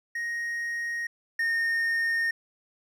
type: tone pair in turn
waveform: triangle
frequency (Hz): 1872 / 1836.7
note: A#6 / A#6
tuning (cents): +7 / -26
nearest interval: unison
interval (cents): 33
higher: first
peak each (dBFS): -27 / -22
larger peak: second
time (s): 0.15-1.07 / 1.39-2.31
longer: neither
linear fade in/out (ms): 5
effects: none